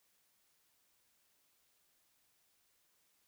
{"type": "silence", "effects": ["white hiss -75 dBFS RMS until 3.27 s"]}